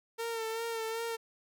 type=tone with vibrato; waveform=sawtooth; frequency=453.8 Hz; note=A#4; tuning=47 cents flat; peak=-30 dBFS; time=0.18-1.17 s; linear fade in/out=20 ms; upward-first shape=sine; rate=2.6 Hz; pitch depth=36 cents each way; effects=none